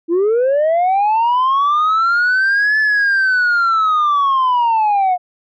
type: linear two-way sweep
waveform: sine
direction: up then down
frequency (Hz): 323.2 to 1742 to 711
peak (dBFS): -9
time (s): 0.08-5.18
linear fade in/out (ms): 50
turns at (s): 2.79
effects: tanh soft clip ceiling -10 dBFS